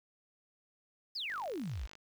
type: exponential sweep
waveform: sine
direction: down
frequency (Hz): 5320 to 46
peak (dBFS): -36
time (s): 1.15-1.87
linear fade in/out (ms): 10
type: click train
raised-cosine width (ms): 0.2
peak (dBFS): -34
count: 34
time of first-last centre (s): 1.3-1.953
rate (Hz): 50.5
effects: 10-bit